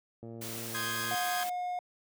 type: click train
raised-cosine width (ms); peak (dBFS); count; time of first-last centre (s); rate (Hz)
2; -32; 106; 0.23-1.143; 115
type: high-pass noise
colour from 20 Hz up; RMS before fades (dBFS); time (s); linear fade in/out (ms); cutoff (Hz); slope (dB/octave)
white; -41; 0.41-1.5; 10; 160; 12
type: chord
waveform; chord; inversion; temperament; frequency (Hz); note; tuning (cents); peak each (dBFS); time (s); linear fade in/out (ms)
sawtooth; Ab major seventh; first; equal; 1046.5 / 1244.5 / 1568 / 1661.2; C6 / Eb6 / G6 / Ab6; 0 / 0 / 0 / 0; -37 / -37 / -36 / -33; 0.74-1.44; 10
type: tone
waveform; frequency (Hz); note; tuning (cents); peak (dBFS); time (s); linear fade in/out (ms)
triangle; 719; F#5; -50; -30; 1.11-1.79; 2
effects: high-pass 60 Hz 12 dB/octave